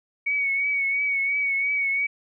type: tone with vibrato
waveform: sine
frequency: 2239 Hz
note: C#7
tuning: 17 cents sharp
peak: -21 dBFS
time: 0.26-2.07 s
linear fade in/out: 10 ms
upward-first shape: triangle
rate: 2.9 Hz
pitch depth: 44 cents each way
effects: none